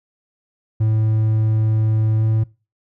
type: tone with pitch glide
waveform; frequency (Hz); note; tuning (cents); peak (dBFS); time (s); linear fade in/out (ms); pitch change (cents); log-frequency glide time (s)
triangle; 109.4 to 110.29; A2 to A2; -9 to +5; -12; 0.8-2.44; 10; +14; 2.18-2.23
effects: noise-tail reverb RT60 0.3 s tail -22 dB re dry